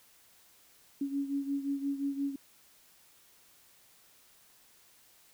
sine beating tone pair, 278 / 283.7 Hz, C#4 / C#4, +5 / +40 cents, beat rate 5.7 Hz, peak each -32 / -37 dBFS, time 1.01-2.36 s, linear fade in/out 5 ms, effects white hiss -62 dBFS RMS until 5.33 s

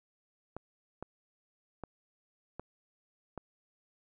clicks, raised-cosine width 1 ms, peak -26 dBFS, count 5, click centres 0.566 / 1.026 / 1.837 / 2.596 / 3.377 s, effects none

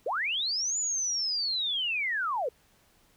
sine linear two-way sweep, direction up then down, 414.4 to 7040 to 444.9 Hz, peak -27 dBFS, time 0.06-2.49 s, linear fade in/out 5 ms, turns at 0.78 s, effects pink hiss -64 dBFS RMS until 3.16 s

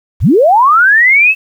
sine linear sweep, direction up, 35.34 to 2661 Hz, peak -4 dBFS, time 0.2-1.35 s, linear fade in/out 50 ms, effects 7-bit

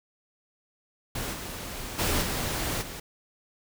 pink noise with level steps, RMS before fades -33 / -37 / -26 / -30 / -39 dBFS, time 1.15-3 s, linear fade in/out 5 ms, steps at 1.32 / 1.98 / 2.21 / 2.81 s, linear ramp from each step 20 ms, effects none

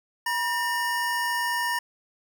square tone pair together, 962 / 1816 Hz, B5 / A#6, -46 / -46 cents, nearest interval major seventh, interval 1100 cents, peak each -28 dBFS, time 0.26-1.79 s, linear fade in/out 5 ms, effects none

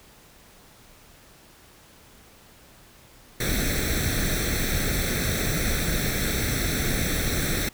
pink noise with comb filter, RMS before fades -25 dBFS, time 3.4-7.69 s, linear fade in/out 5 ms, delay 0.51 ms, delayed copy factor +0.8, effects pink hiss -52 dBFS RMS until 7.73 s

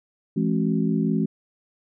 sine tone cluster, 167.5 / 212.4 / 270.6 / 371.9 Hz, E3 / G#3 / C#4 / F#4, +28 / +39 / -42 / +9 cents, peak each -24 / -23 / -26 / -31 dBFS, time 0.36-1.26 s, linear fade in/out 10 ms, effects none

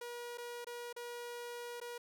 sawtooth tone with dropouts, 480 Hz, B4, 49 cents flat, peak -39 dBFS, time 0.01-1.98 s, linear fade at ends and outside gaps 5 ms, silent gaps 0.375-0.381 / 0.646-0.668 / 0.928-0.963 / 1.802-1.813 s, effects none

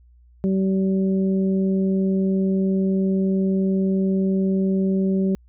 harmonic tone, 191.4 Hz, G3, 41 cents flat, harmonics 1 / 2 / 3, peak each -18 / -25 / -34 dBFS, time 0.44-5.35 s, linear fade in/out 0 ms, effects added 60 Hz sine -49 dBFS peak until 5.48 s

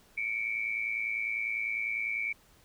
sine tone pair together, 2217 / 2327 Hz, C#7 / D7, 0 / -17 cents, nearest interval minor second, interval 83 cents, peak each -34 / -32 dBFS, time 0.17-2.33 s, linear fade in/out 10 ms, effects pink hiss -62 dBFS RMS until 2.64 s

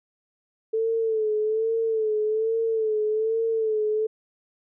sine tone with vibrato, 440 Hz, A4, in tune, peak -21 dBFS, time 0.73-4.07 s, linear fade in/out 10 ms, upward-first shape sine, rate 1.2 Hz, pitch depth 55 cents each way, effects none

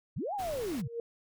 sine linear two-way sweep, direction up then down, 75.4 to 850 to 100.5 Hz, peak -32 dBFS, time 0.16-0.88 s, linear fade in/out 10 ms, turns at 0.34 s
pink noise, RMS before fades -44 dBFS, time 0.38-0.82 s, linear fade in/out 20 ms
sine tone with exponential growth, 466.2 Hz, A#4, in tune, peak -30 dBFS, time 0.73-1 s, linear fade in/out 2 ms, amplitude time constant 58 ms
effects none

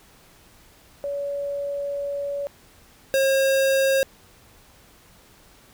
sine / square tone pair in turn, 567 / 538.8 Hz, C#5 / C#5, +39 / -49 cents, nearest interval minor second, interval 88 cents, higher first, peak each -25 / -18 dBFS, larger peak second, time 1.04-2.47 / 3.14-4.03 s, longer first, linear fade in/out 0 ms, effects pink hiss -53 dBFS RMS until 5.73 s

